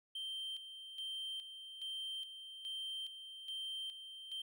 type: tone with tremolo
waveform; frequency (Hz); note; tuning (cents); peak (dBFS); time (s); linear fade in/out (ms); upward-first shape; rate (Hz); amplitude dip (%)
triangle; 3136; G7; 0; -39; 0.15-4.42; 5; square; 1.2; 60
effects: none